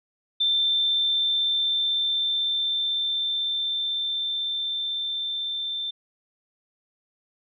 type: tone with level ramp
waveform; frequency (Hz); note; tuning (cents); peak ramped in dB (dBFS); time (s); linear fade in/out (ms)
sine; 3562; A7; +21; -19 to -27; 0.4-5.91; 10
effects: none